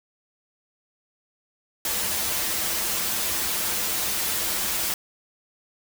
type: noise with comb filter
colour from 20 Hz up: white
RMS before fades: -26 dBFS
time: 1.85-4.94 s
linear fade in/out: 2 ms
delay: 7.3 ms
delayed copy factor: -0.7
effects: none